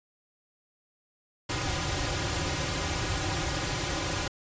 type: noise with comb filter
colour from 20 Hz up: pink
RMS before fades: -30 dBFS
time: 1.49-4.28 s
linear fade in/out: 5 ms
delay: 4.5 ms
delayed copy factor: -1
effects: resampled to 16000 Hz